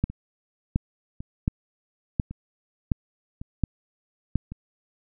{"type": "two click trains", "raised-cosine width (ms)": 5, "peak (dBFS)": [-23, -9], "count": [5, 7], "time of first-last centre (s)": [[0.1, 4.52], [0.04, 4.357]], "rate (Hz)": [0.905, 1.39], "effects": []}